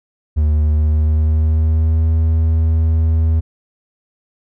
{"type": "tone with pitch glide", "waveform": "triangle", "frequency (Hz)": [75.9, 80.41], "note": ["D#2", "E2"], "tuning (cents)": [-42, -42], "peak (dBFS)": -9, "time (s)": [0.36, 3.41], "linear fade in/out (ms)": 20, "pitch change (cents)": 100, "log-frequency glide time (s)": [0.63, 2.08], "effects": []}